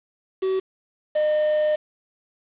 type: tone pair in turn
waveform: triangle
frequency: 379.5 / 608.4 Hz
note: F#4 / D#5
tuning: +44 / -39 cents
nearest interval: minor sixth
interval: 817 cents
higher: second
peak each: -18 / -16 dBFS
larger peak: second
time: 0.42-0.6 / 1.15-1.76 s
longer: second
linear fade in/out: 10 ms
effects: resampled to 8000 Hz + 7-bit